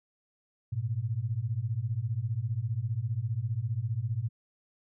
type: beating tone pair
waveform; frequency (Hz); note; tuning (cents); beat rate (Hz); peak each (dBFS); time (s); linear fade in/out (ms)
sine; 105.4 / 120.4; G#2 / B2; +26 / -44; 15; -32 / -31; 0.72-4.29; 10
effects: none